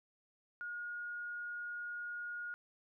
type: tone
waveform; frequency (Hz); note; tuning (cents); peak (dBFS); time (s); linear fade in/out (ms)
sine; 1435; F6; +47; -40; 0.61-2.54; 0
effects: none